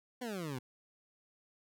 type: exponential sweep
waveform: 20% pulse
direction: down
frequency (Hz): 258.7 to 121.1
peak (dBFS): -33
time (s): 0.21-0.59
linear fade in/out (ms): 10
effects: none